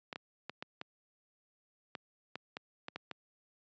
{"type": "clicks", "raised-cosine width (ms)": 0.3, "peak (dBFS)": -24, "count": 11, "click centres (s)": [0.128, 0.159, 0.496, 0.625, 0.814, 1.952, 2.356, 2.569, 2.884, 2.96, 3.113], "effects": ["high-pass 150 Hz 12 dB/octave", "resampled to 16000 Hz"]}